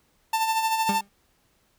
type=tone with tremolo; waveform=45% pulse; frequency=890 Hz; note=A5; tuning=20 cents sharp; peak=-20 dBFS; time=0.33-1.01 s; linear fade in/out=5 ms; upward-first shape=sine; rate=13 Hz; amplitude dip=50%
type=tone with exponential decay; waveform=40% pulse; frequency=200 Hz; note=G3; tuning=35 cents sharp; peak=-21 dBFS; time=0.89-1.09 s; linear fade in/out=2 ms; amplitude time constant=42 ms
effects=pink hiss -66 dBFS RMS until 1.78 s